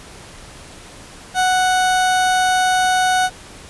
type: tone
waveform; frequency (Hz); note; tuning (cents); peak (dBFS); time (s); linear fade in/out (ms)
30% pulse; 740; F#5; 0; -11; 1.34-3.3; 50
effects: pink hiss -39 dBFS RMS until 3.69 s + resampled to 24000 Hz